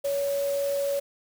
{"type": "tone in noise", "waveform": "sine", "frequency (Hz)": 562, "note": "C#5", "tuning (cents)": 24, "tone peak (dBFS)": -24, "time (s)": [0.04, 1], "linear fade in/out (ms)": 10, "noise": "white", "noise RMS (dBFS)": -40, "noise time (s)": [0.04, 1], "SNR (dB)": 13, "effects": []}